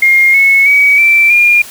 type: tone with pitch steps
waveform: sine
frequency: 2129 / 2196 / 2266 / 2338 / 2412 Hz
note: C7 / C#7 / C#7 / D7 / D7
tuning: +30 / -17 / +37 / -8 / +46 cents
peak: -4 dBFS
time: 0.02-1.62 s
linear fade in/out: 5 ms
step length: 320 ms
effects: white hiss -31 dBFS RMS until 1.7 s